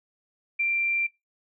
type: tone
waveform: sine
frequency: 2363 Hz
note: D7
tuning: 10 cents sharp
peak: -22 dBFS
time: 0.59-1.07 s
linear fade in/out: 10 ms
effects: noise-tail reverb RT60 0.2 s tail -23 dB re dry